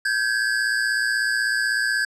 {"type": "tone pair together", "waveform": "square", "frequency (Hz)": [1564.8, 1681], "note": ["G6", "G#6"], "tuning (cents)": [-4, 20], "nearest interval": "minor second", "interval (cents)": 124, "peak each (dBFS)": [-23, -24], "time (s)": [0.05, 2.05], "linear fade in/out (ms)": 5, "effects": ["low-pass 8000 Hz 12 dB/octave"]}